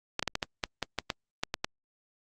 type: clicks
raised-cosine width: 0.2 ms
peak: -11 dBFS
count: 12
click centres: 0.194 / 0.227 / 0.277 / 0.354 / 0.428 / 0.638 / 0.827 / 0.987 / 1.102 / 1.435 / 1.541 / 1.645 s
effects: Opus 48 kbps